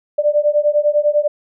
sine beating tone pair, 587.3 / 597.3 Hz, D5 / D5, 0 / +29 cents, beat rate 10 Hz, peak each -15 dBFS, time 0.18-1.28 s, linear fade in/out 10 ms, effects none

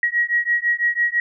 sine beating tone pair, 1900 / 1906 Hz, A#6 / A#6, +33 / +38 cents, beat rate 6 Hz, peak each -20 dBFS, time 0.03-1.2 s, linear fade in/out 2 ms, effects none

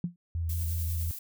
sine tone with exponential decay, 174.1 Hz, F3, 5 cents flat, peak -24 dBFS, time 0.04-0.16 s, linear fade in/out 2 ms, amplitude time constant 25 ms
sine tone with vibrato, 82.8 Hz, E2, 8 cents sharp, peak -28 dBFS, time 0.35-1.11 s, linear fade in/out 0 ms, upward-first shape sine, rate 5.5 Hz, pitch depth 30 cents each way
violet noise with tremolo, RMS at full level -38 dBFS, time 0.49-1.19 s, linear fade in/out 5 ms, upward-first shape triangle, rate 10 Hz, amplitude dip 35%
effects none

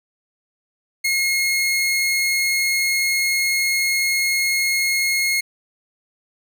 sawtooth tone, 2157 Hz, C#7, 48 cents flat, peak -14 dBFS, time 1.04-5.41 s, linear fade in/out 10 ms, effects none

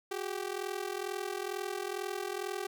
sawtooth ring-modulated tone, 388.6 Hz, G4, 15 cents flat, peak -28 dBFS, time 0.11-2.67 s, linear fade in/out 2 ms, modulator 21.1 Hz, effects none

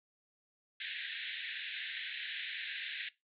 pink band-pass noise, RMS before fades -42 dBFS, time 0.8-3.09 s, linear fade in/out 5 ms, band 1600 to 3900 Hz, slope 96 dB/octave, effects noise-tail reverb RT60 0.2 s tail -19 dB re dry

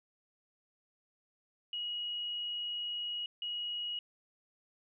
sine tone bursts at uneven times, 2900 Hz, F#7, 35 cents flat, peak -35 dBFS, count 2, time 1.73-3.26 / 3.42-3.99 s, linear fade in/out 2 ms, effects none

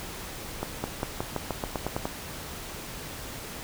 accelerating click train, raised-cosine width 1 ms, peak -14 dBFS, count 11, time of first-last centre 0.63-2.055 s, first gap 210 ms, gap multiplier 0.91, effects pink hiss -39 dBFS RMS until 3.63 s

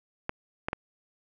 clicks, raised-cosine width 0.5 ms, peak -14 dBFS, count 3, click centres 0.294 / 0.685 / 0.731 s, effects none

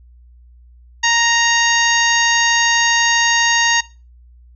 harmonic tone, 932.3 Hz, A#5, in tune, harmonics 1 / 2 / 3 / 4 / 5 / 6 / 7, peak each -19 / -16 / -20 / -22 / -24 / -27 / -20 dBFS, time 1.03-3.81 s, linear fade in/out 10 ms, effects noise-tail reverb RT60 0.3 s tail -20 dB re dry + added 60 Hz sine -42 dBFS peak until 4.55 s

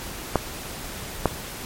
clicks, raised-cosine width 1 ms, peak -3 dBFS, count 2, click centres 0.357 / 1.257 s, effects pink hiss -35 dBFS RMS until 1.65 s + MP3 64 kbps

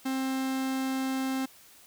45% pulse tone, 264.3 Hz, C4, 18 cents sharp, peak -28 dBFS, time 0.05-1.46 s, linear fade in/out 10 ms, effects white hiss -55 dBFS RMS until 1.86 s

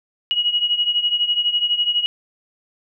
sine beating tone pair, 2900 / 2912 Hz, F#7 / F#7, -35 / -28 cents, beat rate 12 Hz, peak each -18 / -22 dBFS, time 0.31-2.06 s, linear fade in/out 0 ms, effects none

